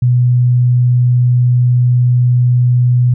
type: tone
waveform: sine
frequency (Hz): 123.47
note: B2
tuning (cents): 0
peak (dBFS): -7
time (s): 0.02-3.14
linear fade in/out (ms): 5
effects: none